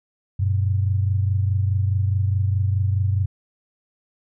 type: tone pair together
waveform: sine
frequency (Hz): 95.32 / 120.1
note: G2 / B2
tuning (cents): -48 / -48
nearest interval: major third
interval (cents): 400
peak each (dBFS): -18 / -25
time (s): 0.39-3.26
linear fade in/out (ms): 10
effects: none